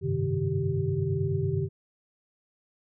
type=tone cluster; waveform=sine; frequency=95.5 / 104.5 / 132 / 153.6 / 388.6 Hz; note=G2 / G#2 / C3 / D#3 / G4; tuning=-45 / +11 / +16 / -22 / -15 cents; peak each=-32 / -34 / -30 / -30 / -31 dBFS; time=0.01-1.69 s; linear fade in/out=50 ms; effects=none